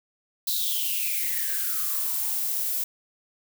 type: noise with high-pass filter sweep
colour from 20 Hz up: violet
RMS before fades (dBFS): -27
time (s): 0.47-2.84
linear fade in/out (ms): 5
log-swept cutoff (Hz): 4100 to 510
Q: 8.8
effects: none